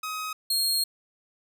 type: tone pair in turn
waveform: sawtooth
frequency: 1264 / 4252 Hz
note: D#6 / C8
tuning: +27 / +27 cents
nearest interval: octave + major sixth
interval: 2100 cents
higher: second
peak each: -27 / -20 dBFS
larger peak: second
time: 0.03-0.33 / 0.5-0.84 s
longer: second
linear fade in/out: 5 ms
effects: none